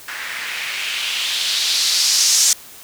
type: noise with low-pass filter sweep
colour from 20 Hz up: violet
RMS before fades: -19 dBFS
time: 0.08-2.53 s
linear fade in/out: 2 ms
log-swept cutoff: 1700 to 6400 Hz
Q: 2.3
effects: white hiss -40 dBFS RMS until 2.83 s